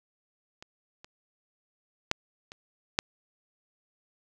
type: clicks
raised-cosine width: 0.2 ms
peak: -27 / -29 / -7 / -26 / -6 dBFS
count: 5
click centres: 0.625 / 1.045 / 2.114 / 2.519 / 2.989 s
effects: none